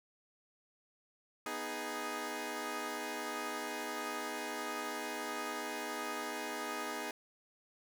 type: chord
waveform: 10% pulse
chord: G# minor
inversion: first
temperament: equal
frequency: 246.9 / 311.1 / 415.3 Hz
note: B3 / D#4 / G#4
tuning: 0 / 0 / 0 cents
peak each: -36 / -34 / -33 dBFS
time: 1.46-7.11 s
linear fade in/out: 2 ms
effects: none